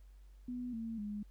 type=tone with pitch steps; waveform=sine; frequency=246.9 / 226.4 / 207.6 Hz; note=B3 / A3 / G#3; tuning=0 / +50 / 0 cents; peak=-38 dBFS; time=0.48-1.23 s; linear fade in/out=5 ms; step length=250 ms; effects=added 48 Hz sine -54 dBFS peak until 1.3 s + pink hiss -75 dBFS RMS until 1.3 s